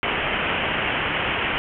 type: low-pass noise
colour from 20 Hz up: white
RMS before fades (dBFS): -24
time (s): 0.03-1.58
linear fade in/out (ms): 0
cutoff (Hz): 3100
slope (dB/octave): 96
effects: none